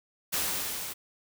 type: noise with level ramp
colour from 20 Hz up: white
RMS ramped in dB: -28 to -38 dBFS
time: 0.32-0.94 s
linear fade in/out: 20 ms
effects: none